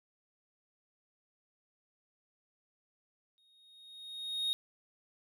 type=tone with exponential growth; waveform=triangle; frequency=3729 Hz; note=A#7; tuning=in tune; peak=-27 dBFS; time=3.38-4.53 s; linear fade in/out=0 ms; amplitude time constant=250 ms; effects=none